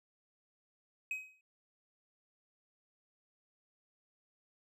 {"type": "tone with exponential decay", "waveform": "triangle", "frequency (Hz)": 2532, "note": "D#7", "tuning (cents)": 30, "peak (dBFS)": -31, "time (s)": [1.11, 1.41], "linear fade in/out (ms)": 2, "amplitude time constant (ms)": 64, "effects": []}